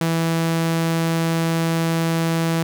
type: tone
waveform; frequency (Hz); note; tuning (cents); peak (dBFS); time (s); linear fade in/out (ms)
sawtooth; 164.7; E3; -1; -14; 0.01-2.63; 2
effects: none